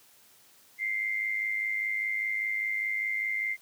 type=tone with amplitude modulation; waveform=sine; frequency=2093 Hz; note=C7; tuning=in tune; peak=-25 dBFS; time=0.78-3.57 s; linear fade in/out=50 ms; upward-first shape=sine; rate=105 Hz; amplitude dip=60%; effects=white hiss -59 dBFS RMS until 3.61 s + high-pass 80 Hz 12 dB/octave